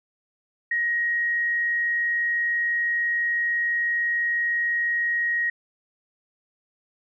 sine tone with frequency modulation, 1886 Hz, A#6, 20 cents sharp, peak -21 dBFS, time 0.71-5.5 s, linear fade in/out 5 ms, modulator 75.8 Hz, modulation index 0.2, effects none

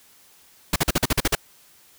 pink noise bursts, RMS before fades -19 dBFS, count 9, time 0.73-1.352 s, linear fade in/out 5 ms, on 30 ms, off 44 ms, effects white hiss -54 dBFS RMS until 1.98 s

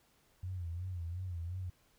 sine tone with vibrato, 88.3 Hz, F2, 20 cents sharp, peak -37 dBFS, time 0.43-1.7 s, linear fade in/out 5 ms, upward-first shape sine, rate 2.8 Hz, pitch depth 100 cents each way, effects pink hiss -70 dBFS RMS until 1.98 s

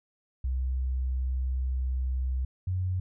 sine tone pair in turn, 64.2 / 91.86 Hz, C2 / F#2, -32 / -12 cents, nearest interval tritone, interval 620 cents, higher second, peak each -26 dBFS, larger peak neither, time 0.44-2.45 / 2.67-3 s, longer first, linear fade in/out 5 ms, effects none

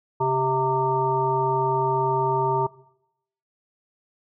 harmonic tone with a mistuned harmonic, 130.81 Hz, C3, in tune, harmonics 1 / 3 / 5 / 7 / 9, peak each -28 / -25 / -32 / -22 / -32 dBFS, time 0.2-2.67 s, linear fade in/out 10 ms, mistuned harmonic 1, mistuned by +49 cents, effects noise-tail reverb RT60 0.8 s tail -20 dB re dry

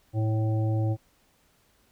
harmonic tone with a mistuned harmonic, 110 Hz, A2, in tune, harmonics 1 / 3 / 5 / 7, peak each -23 / -33 / -37 / -40 dBFS, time 0.13-0.97 s, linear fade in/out 50 ms, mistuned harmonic 3, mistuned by -16 cents, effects pink hiss -65 dBFS RMS until 1.91 s

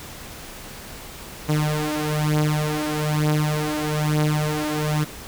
sawtooth beating tone pair, 151.1 / 152.2 Hz, D3 / D#3, +50 / -38 cents, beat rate 1.1 Hz, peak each -19 dBFS, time 1.48-5.05 s, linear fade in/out 20 ms, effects pink hiss -38 dBFS RMS until 5.27 s

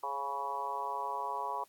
harmonic tone with a mistuned harmonic, 140 Hz, C#3, 18 cents sharp, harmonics 3 / 4 / 5 / 6 / 7 / 8, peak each -46 / -46 / -44 / -41 / -36 / -41 dBFS, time 0.03-1.64 s, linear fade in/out 5 ms, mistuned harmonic 4, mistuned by -34 cents, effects white hiss -66 dBFS RMS until 1.68 s + AAC 64 kbps

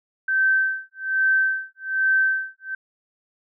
sine tone with tremolo, 1549 Hz, G6, 21 cents flat, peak -15 dBFS, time 0.28-2.75 s, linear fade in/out 5 ms, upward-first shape sine, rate 1.2 Hz, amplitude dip 100%, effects none

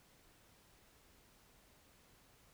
silence, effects pink hiss -67 dBFS RMS until 2.53 s

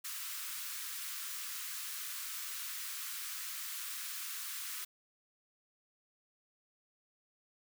white high-pass noise, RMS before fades -42 dBFS, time 0.04-4.85 s, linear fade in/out 10 ms, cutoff 1100 Hz, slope 48 dB/octave, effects none

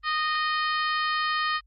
harmonic tone with a mistuned harmonic, 618 Hz, D#5, 12 cents flat, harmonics 2 / 3 / 4 / 5 / 6 / 7 / 8, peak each -26 / -29 / -37 / -35 / -41 / -36 / -42 dBFS, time 0.03-1.61 s, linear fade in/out 50 ms, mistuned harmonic 7, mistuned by -17 cents, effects added 50 Hz sine -57 dBFS peak until 1.66 s + Opus 32 kbps

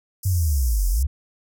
white band-pass noise, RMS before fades -35 dBFS, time 0.23-1.03 s, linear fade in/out 5 ms, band 5000 to 16000 Hz, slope 96 dB/octave
sine linear two-way sweep, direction down then up, 97.4 to 41.16 to 74.8 Hz, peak -17 dBFS, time 0.25-1.07 s, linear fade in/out 10 ms, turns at 0.89 s
effects none

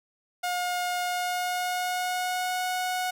sawtooth tone with pitch glide, 716 to 733.2 Hz, F5 to F#5, +43 to -16 cents, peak -23 dBFS, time 0.43-3.11 s, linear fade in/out 10 ms, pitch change +41 cents, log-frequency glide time 1.01-2.65 s, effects none

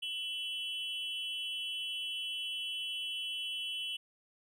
triangle tone with amplitude modulation, 2997 Hz, F#7, 22 cents sharp, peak -30 dBFS, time 0.02-3.97 s, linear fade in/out 10 ms, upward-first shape sine, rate 292 Hz, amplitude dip 95%, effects none

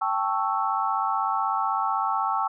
sine chord, A dominant seventh, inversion third, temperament equal, 784 / 880 / 1108.7 / 1318.5 Hz, G5 / A5 / C#6 / E6, 0 / 0 / 0 / 0 cents, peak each -28 dBFS, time 0.01-2.48 s, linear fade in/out 10 ms, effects none

